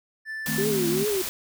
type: tone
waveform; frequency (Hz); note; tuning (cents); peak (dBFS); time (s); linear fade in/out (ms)
triangle; 1760; A6; 0; -29; 0.25-0.66; 50
type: noise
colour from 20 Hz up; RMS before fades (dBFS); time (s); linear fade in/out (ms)
white; -31; 0.46-1.29; 0
type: chord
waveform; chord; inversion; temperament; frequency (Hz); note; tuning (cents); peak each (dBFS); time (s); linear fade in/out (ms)
sine; A diminished; second; equal; 155.56 / 220 / 261.6; Eb3 / A3 / C4; 0 / 0 / 0; -31 / -29 / -34; 0.47-1.05; 20
type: tone with vibrato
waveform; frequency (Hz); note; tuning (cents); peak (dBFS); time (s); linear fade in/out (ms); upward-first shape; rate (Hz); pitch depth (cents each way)
sine; 380; F#4; +46; -23; 0.58-1.22; 5; triangle; 2.5; 220
effects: none